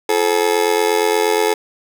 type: tone with amplitude modulation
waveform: 30% pulse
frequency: 430.3 Hz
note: A4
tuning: 39 cents flat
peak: -7 dBFS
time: 0.09-1.54 s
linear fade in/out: 5 ms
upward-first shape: sine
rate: 88.5 Hz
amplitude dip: 90%
effects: none